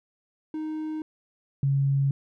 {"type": "tone pair in turn", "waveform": ["triangle", "sine"], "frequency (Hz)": [311.1, 138.24], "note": ["D#4", "C#3"], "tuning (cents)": [0, -4], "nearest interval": "octave + major second", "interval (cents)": 1404, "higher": "first", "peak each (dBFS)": [-27, -20], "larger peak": "second", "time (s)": [[0.54, 1.02], [1.63, 2.11]], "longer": "neither", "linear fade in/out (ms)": 2, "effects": []}